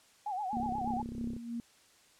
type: tone with vibrato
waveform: sine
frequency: 788 Hz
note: G5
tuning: 9 cents sharp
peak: -33 dBFS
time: 0.26-1.02 s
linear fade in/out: 5 ms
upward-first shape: sine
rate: 8.3 Hz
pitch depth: 140 cents each way
type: tone with tremolo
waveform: sine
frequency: 234.6 Hz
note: A#3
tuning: 11 cents sharp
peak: -34 dBFS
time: 0.53-1.6 s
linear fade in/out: 0 ms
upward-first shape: sine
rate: 3.1 Hz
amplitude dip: 60%
type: click train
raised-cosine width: 3 ms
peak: -30 dBFS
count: 27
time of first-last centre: 0.57-1.365 s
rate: 32.7 Hz
effects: white hiss -63 dBFS RMS until 2.19 s + low-pass 9000 Hz 12 dB/octave